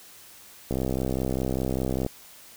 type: click train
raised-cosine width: 2 ms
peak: -14 dBFS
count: 89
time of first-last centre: 0.71-2.064 s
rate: 65 Hz
effects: white hiss -49 dBFS RMS until 2.56 s